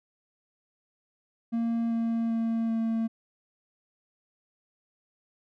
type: tone with pitch steps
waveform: triangle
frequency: 231 / 229.3 / 227.6 / 225.9 Hz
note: A#3 / A#3 / A#3 / A3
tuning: -16 / -28 / -41 / +46 cents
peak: -23 dBFS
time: 1.52-3.08 s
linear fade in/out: 20 ms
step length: 390 ms
effects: none